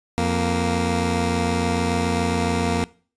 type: tone pair together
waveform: 15% pulse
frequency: 86.91 / 233.1 Hz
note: F2 / A#3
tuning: -8 / 0 cents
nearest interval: octave + perfect fourth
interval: 1708 cents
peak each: -16 dBFS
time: 0.18-2.84 s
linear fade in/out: 0 ms
effects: noise-tail reverb RT60 0.4 s tail -21 dB re dry + resampled to 22050 Hz